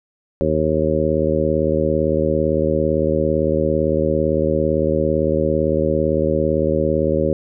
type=harmonic tone; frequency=77.78 Hz; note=D#2; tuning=in tune; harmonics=1 / 2 / 3 / 4 / 5 / 6 / 7; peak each=-25 / -24 / -24 / -24 / -22 / -24 / -20 dBFS; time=0.41-7.33 s; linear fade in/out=0 ms; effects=none